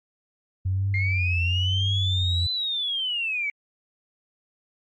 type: tone with vibrato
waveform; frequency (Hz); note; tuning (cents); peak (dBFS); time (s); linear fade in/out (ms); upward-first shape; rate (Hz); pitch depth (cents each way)
sine; 92.5; F#2; 0; -21; 0.65-2.47; 10; triangle; 1; 120
type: linear two-way sweep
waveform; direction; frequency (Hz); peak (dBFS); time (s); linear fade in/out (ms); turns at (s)
sine; up then down; 2092 to 4041 to 2227; -24; 0.94-3.5; 2; 2.51
effects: tanh soft clip ceiling -15 dBFS + Opus 48 kbps